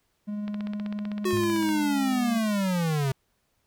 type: tone with tremolo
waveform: triangle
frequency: 207.7 Hz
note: G#3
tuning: in tune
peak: -26 dBFS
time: 0.27-2.39 s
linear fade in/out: 20 ms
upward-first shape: triangle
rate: 19 Hz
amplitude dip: 25%
type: click train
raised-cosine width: 0.3 ms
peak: -24 dBFS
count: 20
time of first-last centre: 0.48-1.69 s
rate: 15.7 Hz
type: linear sweep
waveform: square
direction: down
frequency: 370 to 130.81 Hz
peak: -24 dBFS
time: 1.25-3.12 s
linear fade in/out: 5 ms
type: tone with exponential decay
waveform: sine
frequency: 106.6 Hz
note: G#2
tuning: 46 cents sharp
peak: -27 dBFS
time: 1.33-1.98 s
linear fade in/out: 0 ms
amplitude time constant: 140 ms
effects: pink hiss -72 dBFS RMS until 3.66 s